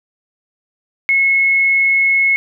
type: tone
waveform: sine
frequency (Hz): 2181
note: C#7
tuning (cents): -29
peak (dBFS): -10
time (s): 1.09-2.36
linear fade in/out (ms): 0
effects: none